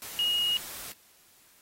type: tone in noise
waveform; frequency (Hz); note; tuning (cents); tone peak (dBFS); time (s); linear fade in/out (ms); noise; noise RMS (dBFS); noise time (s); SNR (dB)
sine; 2878; F#7; -49; -24; 0.19-0.57; 0; white; -41; 0.02-0.92; +14
effects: white hiss -60 dBFS RMS until 1.61 s + AAC 48 kbps